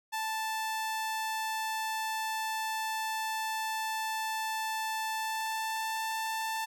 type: tone with pitch glide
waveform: sawtooth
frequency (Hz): 880 to 886.6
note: A5 to A5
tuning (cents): 0 to +13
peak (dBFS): -28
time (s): 0.12-6.66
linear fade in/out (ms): 20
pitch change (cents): +13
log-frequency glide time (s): 5.13-6.06
effects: none